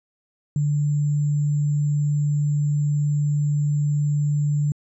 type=tone with sample-and-hold; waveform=sine; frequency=146.83 Hz; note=D3; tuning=in tune; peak=-18 dBFS; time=0.56-4.72 s; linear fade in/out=2 ms; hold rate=7350 Hz; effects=resampled to 24000 Hz